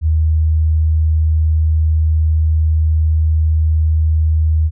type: tone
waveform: sine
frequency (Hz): 78.7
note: D#2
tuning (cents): +20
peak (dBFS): -10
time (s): 0.01-4.71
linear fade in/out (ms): 50
effects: none